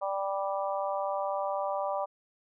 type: harmonic tone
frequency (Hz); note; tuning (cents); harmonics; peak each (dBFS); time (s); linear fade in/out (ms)
196; G3; 0; 3 / 4 / 5 / 6; -32 / -34 / -36 / -38; 0.01-2.06; 20
effects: none